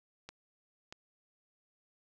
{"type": "clicks", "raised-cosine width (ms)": 0.2, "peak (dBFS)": -28, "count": 2, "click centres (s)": [0.29, 0.925], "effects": []}